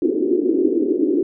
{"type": "band-pass noise", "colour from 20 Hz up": "pink", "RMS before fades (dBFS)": -18, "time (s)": [0.02, 1.23], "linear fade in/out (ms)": 2, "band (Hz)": [290, 390], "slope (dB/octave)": 48, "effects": []}